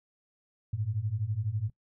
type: beating tone pair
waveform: sine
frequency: 99.9 / 111.9 Hz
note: G2 / A2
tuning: +33 / +30 cents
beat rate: 12 Hz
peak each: -33 / -31 dBFS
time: 0.73-1.7 s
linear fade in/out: 5 ms
effects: noise-tail reverb RT60 0.1 s tail -21 dB re dry